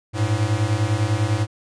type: beating tone pair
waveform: square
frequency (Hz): 101.7 / 111.7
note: G#2 / A2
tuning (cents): -36 / +27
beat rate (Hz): 10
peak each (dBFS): -22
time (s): 0.13-1.47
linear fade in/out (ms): 50
effects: resampled to 22050 Hz